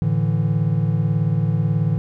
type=chord; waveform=triangle; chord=A suspended fourth; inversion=none; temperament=just; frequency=110 / 146.67 / 165 Hz; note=A2 / D3 / E3; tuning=0 / -2 / +2 cents; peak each=-19 dBFS; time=0.02-1.98 s; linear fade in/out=0 ms; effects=none